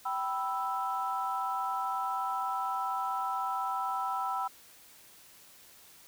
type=chord; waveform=sine; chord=E minor; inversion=first; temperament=equal with one note detuned; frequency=776.3 / 987.8 / 1318.5 Hz; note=G5 / B5 / E6; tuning=-17 / 0 / 0 cents; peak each=-34 dBFS; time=0.05-4.48 s; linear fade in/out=10 ms; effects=tanh soft clip ceiling -21 dBFS + white hiss -56 dBFS RMS until 6.07 s